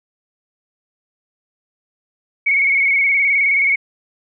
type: tone with vibrato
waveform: sine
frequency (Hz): 2217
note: C#7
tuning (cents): 0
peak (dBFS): -12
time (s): 2.46-3.76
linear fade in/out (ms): 10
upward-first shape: square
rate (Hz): 19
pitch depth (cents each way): 36
effects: none